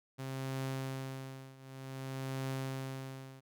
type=tone with tremolo; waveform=sawtooth; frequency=133.2 Hz; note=C3; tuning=31 cents sharp; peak=-31 dBFS; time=0.18-3.41 s; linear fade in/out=20 ms; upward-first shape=triangle; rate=0.54 Hz; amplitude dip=90%; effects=none